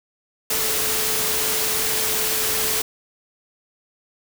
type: tone in noise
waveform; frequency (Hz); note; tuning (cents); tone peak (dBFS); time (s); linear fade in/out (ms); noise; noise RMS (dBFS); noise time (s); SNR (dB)
sine; 436.2; A4; -15; -32; 0.5-2.82; 5; white; -22; 0.5-2.82; -13
effects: none